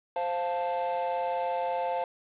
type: chord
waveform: triangle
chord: F major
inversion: second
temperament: equal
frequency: 523.3 / 698.5 / 880 Hz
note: C5 / F5 / A5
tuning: 0 / 0 / 0 cents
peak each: -30 dBFS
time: 0.16-2.04 s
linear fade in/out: 2 ms
effects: resampled to 8000 Hz + 8-bit